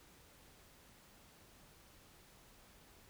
silence, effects pink hiss -63 dBFS RMS until 3.09 s

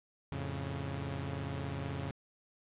sawtooth chord, F augmented, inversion none, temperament equal, 87.31 / 110 / 138.59 Hz, F2 / A2 / C#3, 0 / 0 / 0 cents, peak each -37 / -40 / -35 dBFS, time 0.32-2.11 s, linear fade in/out 0 ms, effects resampled to 8000 Hz + 11-bit

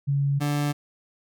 sine / 30% pulse tone pair in turn, 140.4 / 145.89 Hz, C#3 / D3, +22 / -11 cents, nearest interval minor second, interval 67 cents, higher second, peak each -20 dBFS, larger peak neither, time 0.07-0.4 / 0.4-0.73 s, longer neither, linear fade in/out 20 ms, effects none

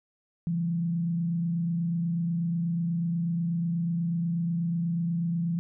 sine tone with frequency modulation, 169.2 Hz, E3, 45 cents sharp, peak -25 dBFS, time 0.47-5.59 s, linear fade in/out 0 ms, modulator 28.2 Hz, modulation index 0.35, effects none

